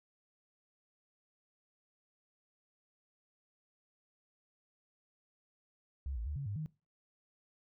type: tone with pitch steps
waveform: sine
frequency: 68.1 / 56 / 73.7 / 139.5 / 101.8 / 155.4 Hz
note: C#2 / A1 / D2 / C#3 / G#2 / D#3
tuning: -30 / +31 / +7 / +11 / -34 / -2 cents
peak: -36 dBFS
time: 6.06-6.66 s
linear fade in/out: 0 ms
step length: 100 ms
effects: noise-tail reverb RT60 0.3 s tail -21 dB re dry